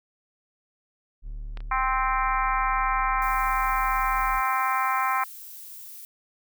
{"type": "tone", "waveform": "triangle", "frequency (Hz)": 37, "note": "D1", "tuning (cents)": 14, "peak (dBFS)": -30, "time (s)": [1.22, 4.42], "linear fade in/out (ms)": 50}
{"type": "clicks", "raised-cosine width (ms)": 0.3, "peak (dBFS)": [-24, -31], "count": 2, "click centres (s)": [1.573, 1.605]}
{"type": "harmonic tone", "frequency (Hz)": 261.6, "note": "C4", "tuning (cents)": 0, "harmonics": [3, 4, 5, 6, 7, 8, 9], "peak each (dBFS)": [-29, -25, -28, -35, -35, -35, -36], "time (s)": [1.71, 5.24], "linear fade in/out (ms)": 5}
{"type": "noise", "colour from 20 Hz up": "violet", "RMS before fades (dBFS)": -42, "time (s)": [3.22, 6.05], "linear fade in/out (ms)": 0}
{"effects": []}